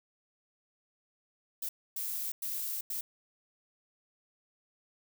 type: noise bursts at uneven times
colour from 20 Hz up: violet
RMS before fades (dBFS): -36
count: 4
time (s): 1.62-1.69 / 1.96-2.32 / 2.42-2.81 / 2.9-3.01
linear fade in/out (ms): 5
effects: none